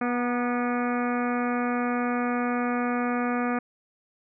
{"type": "harmonic tone with a mistuned harmonic", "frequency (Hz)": 243.8, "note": "B3", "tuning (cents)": -22, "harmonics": [1, 2, 3, 4, 5, 6, 7, 8, 9, 10], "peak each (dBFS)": [-26, -32, -32, -41, -33, -37, -39, -44, -40, -44], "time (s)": [0.01, 3.59], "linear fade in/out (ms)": 5, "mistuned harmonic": 4, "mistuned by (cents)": -39, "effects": []}